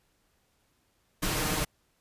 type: noise with comb filter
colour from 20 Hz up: pink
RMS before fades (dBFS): -29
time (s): 1.22-1.65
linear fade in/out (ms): 10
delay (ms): 6.5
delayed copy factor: +0.6
effects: pink hiss -71 dBFS RMS until 2 s + resampled to 32000 Hz